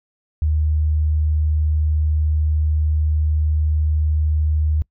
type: tone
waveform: sine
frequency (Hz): 76.7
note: D#2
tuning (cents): -24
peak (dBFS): -15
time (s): 0.42-4.82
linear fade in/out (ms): 0
effects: noise-tail reverb RT60 0.1 s tail -25 dB re dry